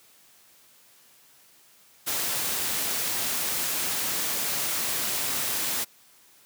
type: noise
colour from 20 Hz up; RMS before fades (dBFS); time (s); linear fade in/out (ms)
white; -28; 2.06-5.85; 20
effects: white hiss -57 dBFS RMS until 6.45 s + high-pass 100 Hz 12 dB/octave